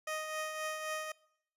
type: tone with tremolo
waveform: 15% pulse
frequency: 622.3 Hz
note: D#5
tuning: in tune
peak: -28 dBFS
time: 0.07-1.12 s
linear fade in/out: 5 ms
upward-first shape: triangle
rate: 3.8 Hz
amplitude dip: 50%
effects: noise-tail reverb RT60 0.7 s tail -22 dB re dry + resampled to 32000 Hz